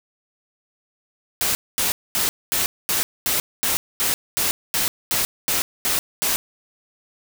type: noise bursts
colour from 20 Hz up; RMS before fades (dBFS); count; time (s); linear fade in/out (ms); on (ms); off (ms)
white; -21; 14; 1.41-6.36; 0; 140; 230
effects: none